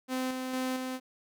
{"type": "tone with tremolo", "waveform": "sawtooth", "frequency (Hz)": 257.7, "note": "C4", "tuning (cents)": -26, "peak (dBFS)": -26, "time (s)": [0.08, 1], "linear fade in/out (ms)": 50, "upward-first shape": "square", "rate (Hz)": 2.2, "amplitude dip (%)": 35, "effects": []}